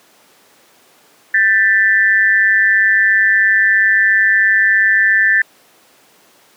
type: tone with amplitude modulation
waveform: sine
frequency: 1773 Hz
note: A6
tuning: 13 cents sharp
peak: -5 dBFS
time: 1.34-5.42 s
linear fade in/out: 5 ms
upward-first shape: sine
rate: 203 Hz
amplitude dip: 85%
effects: pink hiss -49 dBFS RMS until 6.56 s + high-pass 300 Hz 12 dB/octave